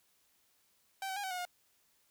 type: tone with pitch steps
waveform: sawtooth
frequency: 775 / 761 / 813 / 759 / 726 / 715 Hz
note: G5 / F#5 / G#5 / F#5 / F#5 / F5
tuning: -20 / +48 / -37 / +44 / -33 / +41 cents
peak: -33 dBFS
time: 1.02-1.452 s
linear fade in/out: 2 ms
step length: 72 ms
effects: white hiss -72 dBFS RMS until 2.1 s

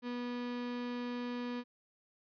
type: tone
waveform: 35% pulse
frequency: 243.8 Hz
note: B3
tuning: 22 cents flat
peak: -35 dBFS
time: 0.02-1.64 s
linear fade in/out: 50 ms
effects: resampled to 11025 Hz

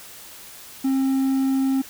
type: tone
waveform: triangle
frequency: 267.3 Hz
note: C4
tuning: 37 cents sharp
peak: -16 dBFS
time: 0.84-1.82 s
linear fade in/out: 10 ms
effects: white hiss -42 dBFS RMS until 1.89 s

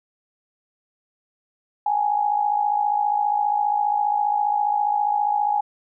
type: tone with amplitude modulation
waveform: sine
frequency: 830.6 Hz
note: G#5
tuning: in tune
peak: -15 dBFS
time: 1.86-5.61 s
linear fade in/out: 5 ms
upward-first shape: sine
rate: 54.9 Hz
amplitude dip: 70%
effects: none

